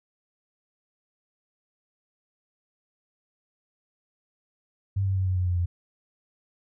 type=tone with pitch steps; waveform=sine; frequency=98 / 96.15 / 94.33 / 92.55 / 90.81 / 89.09 / 87.41 Hz; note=G2 / G2 / F#2 / F#2 / F#2 / F2 / F2; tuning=0 / -33 / +34 / +1 / -32 / +35 / +2 cents; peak=-22 dBFS; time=4.96-5.66 s; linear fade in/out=10 ms; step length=100 ms; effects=none